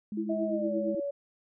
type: tone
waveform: sine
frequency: 210 Hz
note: G#3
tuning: 19 cents sharp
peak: -33 dBFS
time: 0.12-0.95 s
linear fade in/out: 2 ms
type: tone with tremolo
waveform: sine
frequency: 329.6 Hz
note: E4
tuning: in tune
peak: -27 dBFS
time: 0.17-1 s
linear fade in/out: 5 ms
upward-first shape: triangle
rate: 8.7 Hz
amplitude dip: 100%
type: tone with pitch glide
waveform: sine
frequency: 643 to 566.3 Hz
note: E5 to C#5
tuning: -43 to +37 cents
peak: -30 dBFS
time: 0.29-1.11 s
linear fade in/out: 10 ms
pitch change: -220 cents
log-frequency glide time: 0.46-0.76 s
effects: none